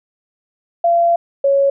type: tone pair in turn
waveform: sine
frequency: 684 / 554.4 Hz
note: F5 / C#5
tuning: -36 / 0 cents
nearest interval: major third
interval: 364 cents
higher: first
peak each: -10 dBFS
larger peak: neither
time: 0.84-1.16 / 1.44-1.7 s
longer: first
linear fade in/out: 5 ms
effects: none